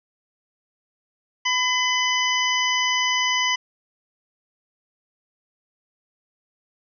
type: harmonic tone with a mistuned harmonic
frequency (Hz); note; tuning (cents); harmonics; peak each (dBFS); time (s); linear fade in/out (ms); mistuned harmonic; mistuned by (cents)
1000; B5; +21; 1 / 2 / 3 / 5 / 6; -25 / -23 / -24 / -31 / -30; 1.45-3.56; 10; 2; +26
effects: none